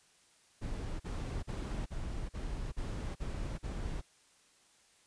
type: noise bursts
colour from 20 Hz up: brown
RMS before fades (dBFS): -38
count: 8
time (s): 0.61-4.017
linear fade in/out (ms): 20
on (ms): 390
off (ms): 41
effects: white hiss -66 dBFS RMS until 5.06 s + resampled to 22050 Hz